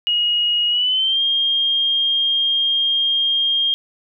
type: tone with pitch glide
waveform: sine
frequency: 2885 to 3220 Hz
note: F#7 to G7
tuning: -44 to +46 cents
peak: -15 dBFS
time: 0.07-3.74 s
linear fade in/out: 0 ms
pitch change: +190 cents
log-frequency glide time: 0.69-1.22 s
effects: none